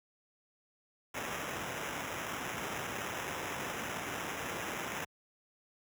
violet noise with sample-and-hold, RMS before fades -39 dBFS, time 1.14-5.05 s, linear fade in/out 10 ms, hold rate 4410 Hz, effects high-pass 80 Hz 12 dB/octave

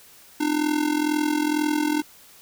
square tone with amplitude modulation, 301.1 Hz, D4, 43 cents sharp, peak -18 dBFS, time 0.4-2.02 s, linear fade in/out 10 ms, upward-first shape sine, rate 42.1 Hz, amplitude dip 75%, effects white hiss -50 dBFS RMS until 2.41 s

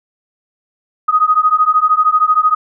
sine beating tone pair, 1244.5 / 1257.5 Hz, D#6 / D#6, 0 / +18 cents, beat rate 13 Hz, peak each -12 dBFS, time 1.08-2.55 s, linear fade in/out 10 ms, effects none

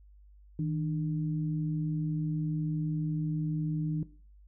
sine tone pair together, 158.03 / 299 Hz, D#3 / D4, +27 / +31 cents, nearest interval major seventh, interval 1104 cents, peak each -29 / -35 dBFS, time 0.59-4.03 s, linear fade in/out 2 ms, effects noise-tail reverb RT60 0.4 s tail -17 dB re dry + added 50 Hz sine -53 dBFS peak until 4.47 s

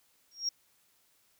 sine tone with exponential growth, 5588 Hz, F8, in tune, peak -24 dBFS, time 0.31-0.49 s, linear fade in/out 5 ms, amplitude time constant 39 ms, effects tanh soft clip ceiling -25 dBFS + white hiss -69 dBFS RMS until 1.39 s

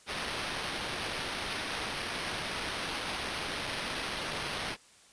blue noise with sample-and-hold, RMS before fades -36 dBFS, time 0.06-4.77 s, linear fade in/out 50 ms, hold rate 7350 Hz, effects white hiss -59 dBFS RMS until 5.12 s + resampled to 22050 Hz

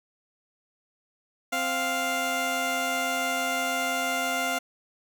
15% pulse tone pair together, 261.5 / 698.5 Hz, C4 / F5, -1 / 0 cents, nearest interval octave + perfect fourth, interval 1701 cents, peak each -26 / -20 dBFS, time 1.52-4.59 s, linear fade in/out 10 ms, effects none

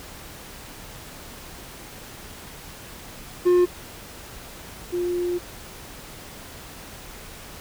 triangle / sine tone pair in turn, 356.6 / 352.9 Hz, F4 / F4, +36 / +18 cents, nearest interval unison, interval 18 cents, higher first, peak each -12 / -22 dBFS, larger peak first, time 3.45-3.66 / 4.92-5.39 s, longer second, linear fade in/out 20 ms, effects pink hiss -41 dBFS RMS until 7.6 s

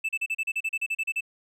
triangle tone bursts, 2637 Hz, E7, in tune, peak -23 dBFS, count 14, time 0.04-1.208 s, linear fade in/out 10 ms, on 50 ms, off 36 ms, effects none

